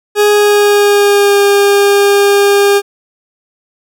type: tone with pitch glide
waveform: 40% pulse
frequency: 415.3 to 403.2 Hz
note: G#4 to G4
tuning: 0 to +49 cents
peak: -5 dBFS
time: 0.15-2.82 s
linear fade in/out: 50 ms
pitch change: -51 cents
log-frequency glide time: 0.29-1.38 s
effects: none